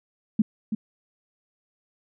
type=tone with echo; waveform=sine; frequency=216.6 Hz; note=A3; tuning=27 cents flat; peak=-15 dBFS; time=0.39-0.42 s; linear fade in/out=5 ms; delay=330 ms; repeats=1; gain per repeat=-8 dB; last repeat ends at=0.75 s; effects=none

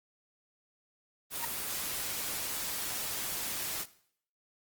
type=noise; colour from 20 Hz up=white; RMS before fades=-36 dBFS; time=1.3-3.86 s; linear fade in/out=50 ms
type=tone with exponential growth; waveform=sawtooth; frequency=930 Hz; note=A#5; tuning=4 cents flat; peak=-28 dBFS; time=1.36-1.45 s; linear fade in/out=5 ms; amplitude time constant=19 ms
effects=noise-tail reverb RT60 0.6 s tail -17 dB re dry + Opus 24 kbps

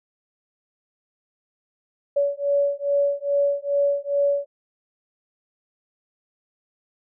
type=beating tone pair; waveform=sine; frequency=566 / 568.4 Hz; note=C#5 / C#5; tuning=+36 / +43 cents; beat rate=2.4 Hz; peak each=-22 dBFS; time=2.16-4.46 s; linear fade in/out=10 ms; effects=none

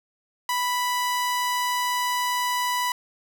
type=tone; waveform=sawtooth; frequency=987.8 Hz; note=B5; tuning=in tune; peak=-19 dBFS; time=0.49-2.92 s; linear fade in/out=2 ms; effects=none

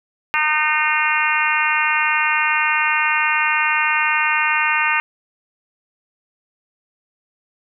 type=harmonic tone; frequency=305.5 Hz; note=D#4; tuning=32 cents flat; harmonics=3 / 4 / 5 / 6 / 7 / 8 / 9; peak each=-23 / -23 / -23 / -23 / -23 / -23 / -23 dBFS; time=0.34-5 s; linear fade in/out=0 ms; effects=none

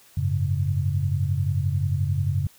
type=chord; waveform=sine; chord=F# suspended second; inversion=none; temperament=equal; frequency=92.5 / 103.83 / 138.59 Hz; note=F#2 / G#2 / C#3; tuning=0 / 0 / 0 cents; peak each=-24 / -27 / -25 dBFS; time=0.17-2.47 s; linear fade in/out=5 ms; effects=white hiss -54 dBFS RMS until 2.58 s

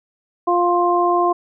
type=harmonic tone; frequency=350.8 Hz; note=F4; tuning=8 cents sharp; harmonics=1 / 2 / 3; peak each=-18 / -18 / -18 dBFS; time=0.47-1.33 s; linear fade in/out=10 ms; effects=none

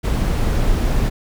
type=noise; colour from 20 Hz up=brown; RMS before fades=-17 dBFS; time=0.03-1.1 s; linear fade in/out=20 ms; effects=none

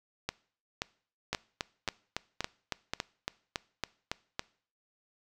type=two click trains; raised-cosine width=0.2 ms; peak=-14 / -14 dBFS; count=12 / 6; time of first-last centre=1.33-4.394 / 0.29-2.936 s; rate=3.59 / 1.89 Hz; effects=noise-tail reverb RT60 0.5 s tail -22 dB re dry

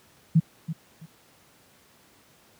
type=tone with echo; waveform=sine; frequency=161.4 Hz; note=E3; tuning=36 cents flat; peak=-13 dBFS; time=0.35-0.4 s; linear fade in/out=10 ms; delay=330 ms; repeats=2; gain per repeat=-13 dB; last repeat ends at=1.06 s; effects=pink hiss -58 dBFS RMS until 2.59 s + high-pass 100 Hz 12 dB/octave

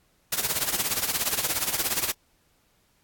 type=noise with tremolo; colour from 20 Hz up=white; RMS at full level=-23 dBFS; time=0.32-2.12 s; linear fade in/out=5 ms; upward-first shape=triangle; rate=17 Hz; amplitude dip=85%; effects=pink hiss -66 dBFS RMS until 3.03 s + AAC 64 kbps

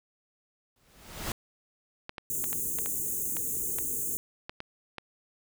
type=noise with exponential growth; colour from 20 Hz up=pink; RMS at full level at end=-31 dBFS; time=0.76-1.32 s; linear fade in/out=2 ms; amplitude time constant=120 ms
type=clicks; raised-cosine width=0.3 ms; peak=-21 dBFS; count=11; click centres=2.094 / 2.182 / 2.441 / 2.53 / 2.787 / 2.86 / 3.368 / 3.786 / 4.495 / 4.604 / 4.983 s
type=band-stop noise; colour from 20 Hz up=white; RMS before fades=-32 dBFS; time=2.3-4.17 s; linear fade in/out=0 ms; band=490 to 6400 Hz; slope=96 dB/octave
effects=none

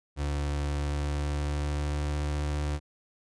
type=tone with pitch glide; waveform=35% pulse; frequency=72.4 to 73.75 Hz; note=D2 to D2; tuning=-24 to +8 cents; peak=-26 dBFS; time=0.16-2.8 s; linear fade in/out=50 ms; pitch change=+32 cents; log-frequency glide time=0.59-2.24 s; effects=resampled to 22050 Hz

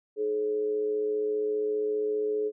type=tone with amplitude modulation; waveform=sine; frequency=425 Hz; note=G#4; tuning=40 cents sharp; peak=-23 dBFS; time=0.16-2.52 s; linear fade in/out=50 ms; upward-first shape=sine; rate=115 Hz; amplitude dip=50%; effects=none

